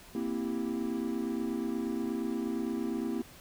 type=chord; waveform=triangle; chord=C dominant seventh; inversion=third; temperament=equal; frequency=233.1 / 261.6 / 329.6 / 392 Hz; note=Bb3 / C4 / E4 / G4; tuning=0 / 0 / 0 / 0 cents; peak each=-33 / -34 / -34 / -38 dBFS; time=0.15-3.22 s; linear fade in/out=2 ms; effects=pink hiss -53 dBFS RMS until 3.4 s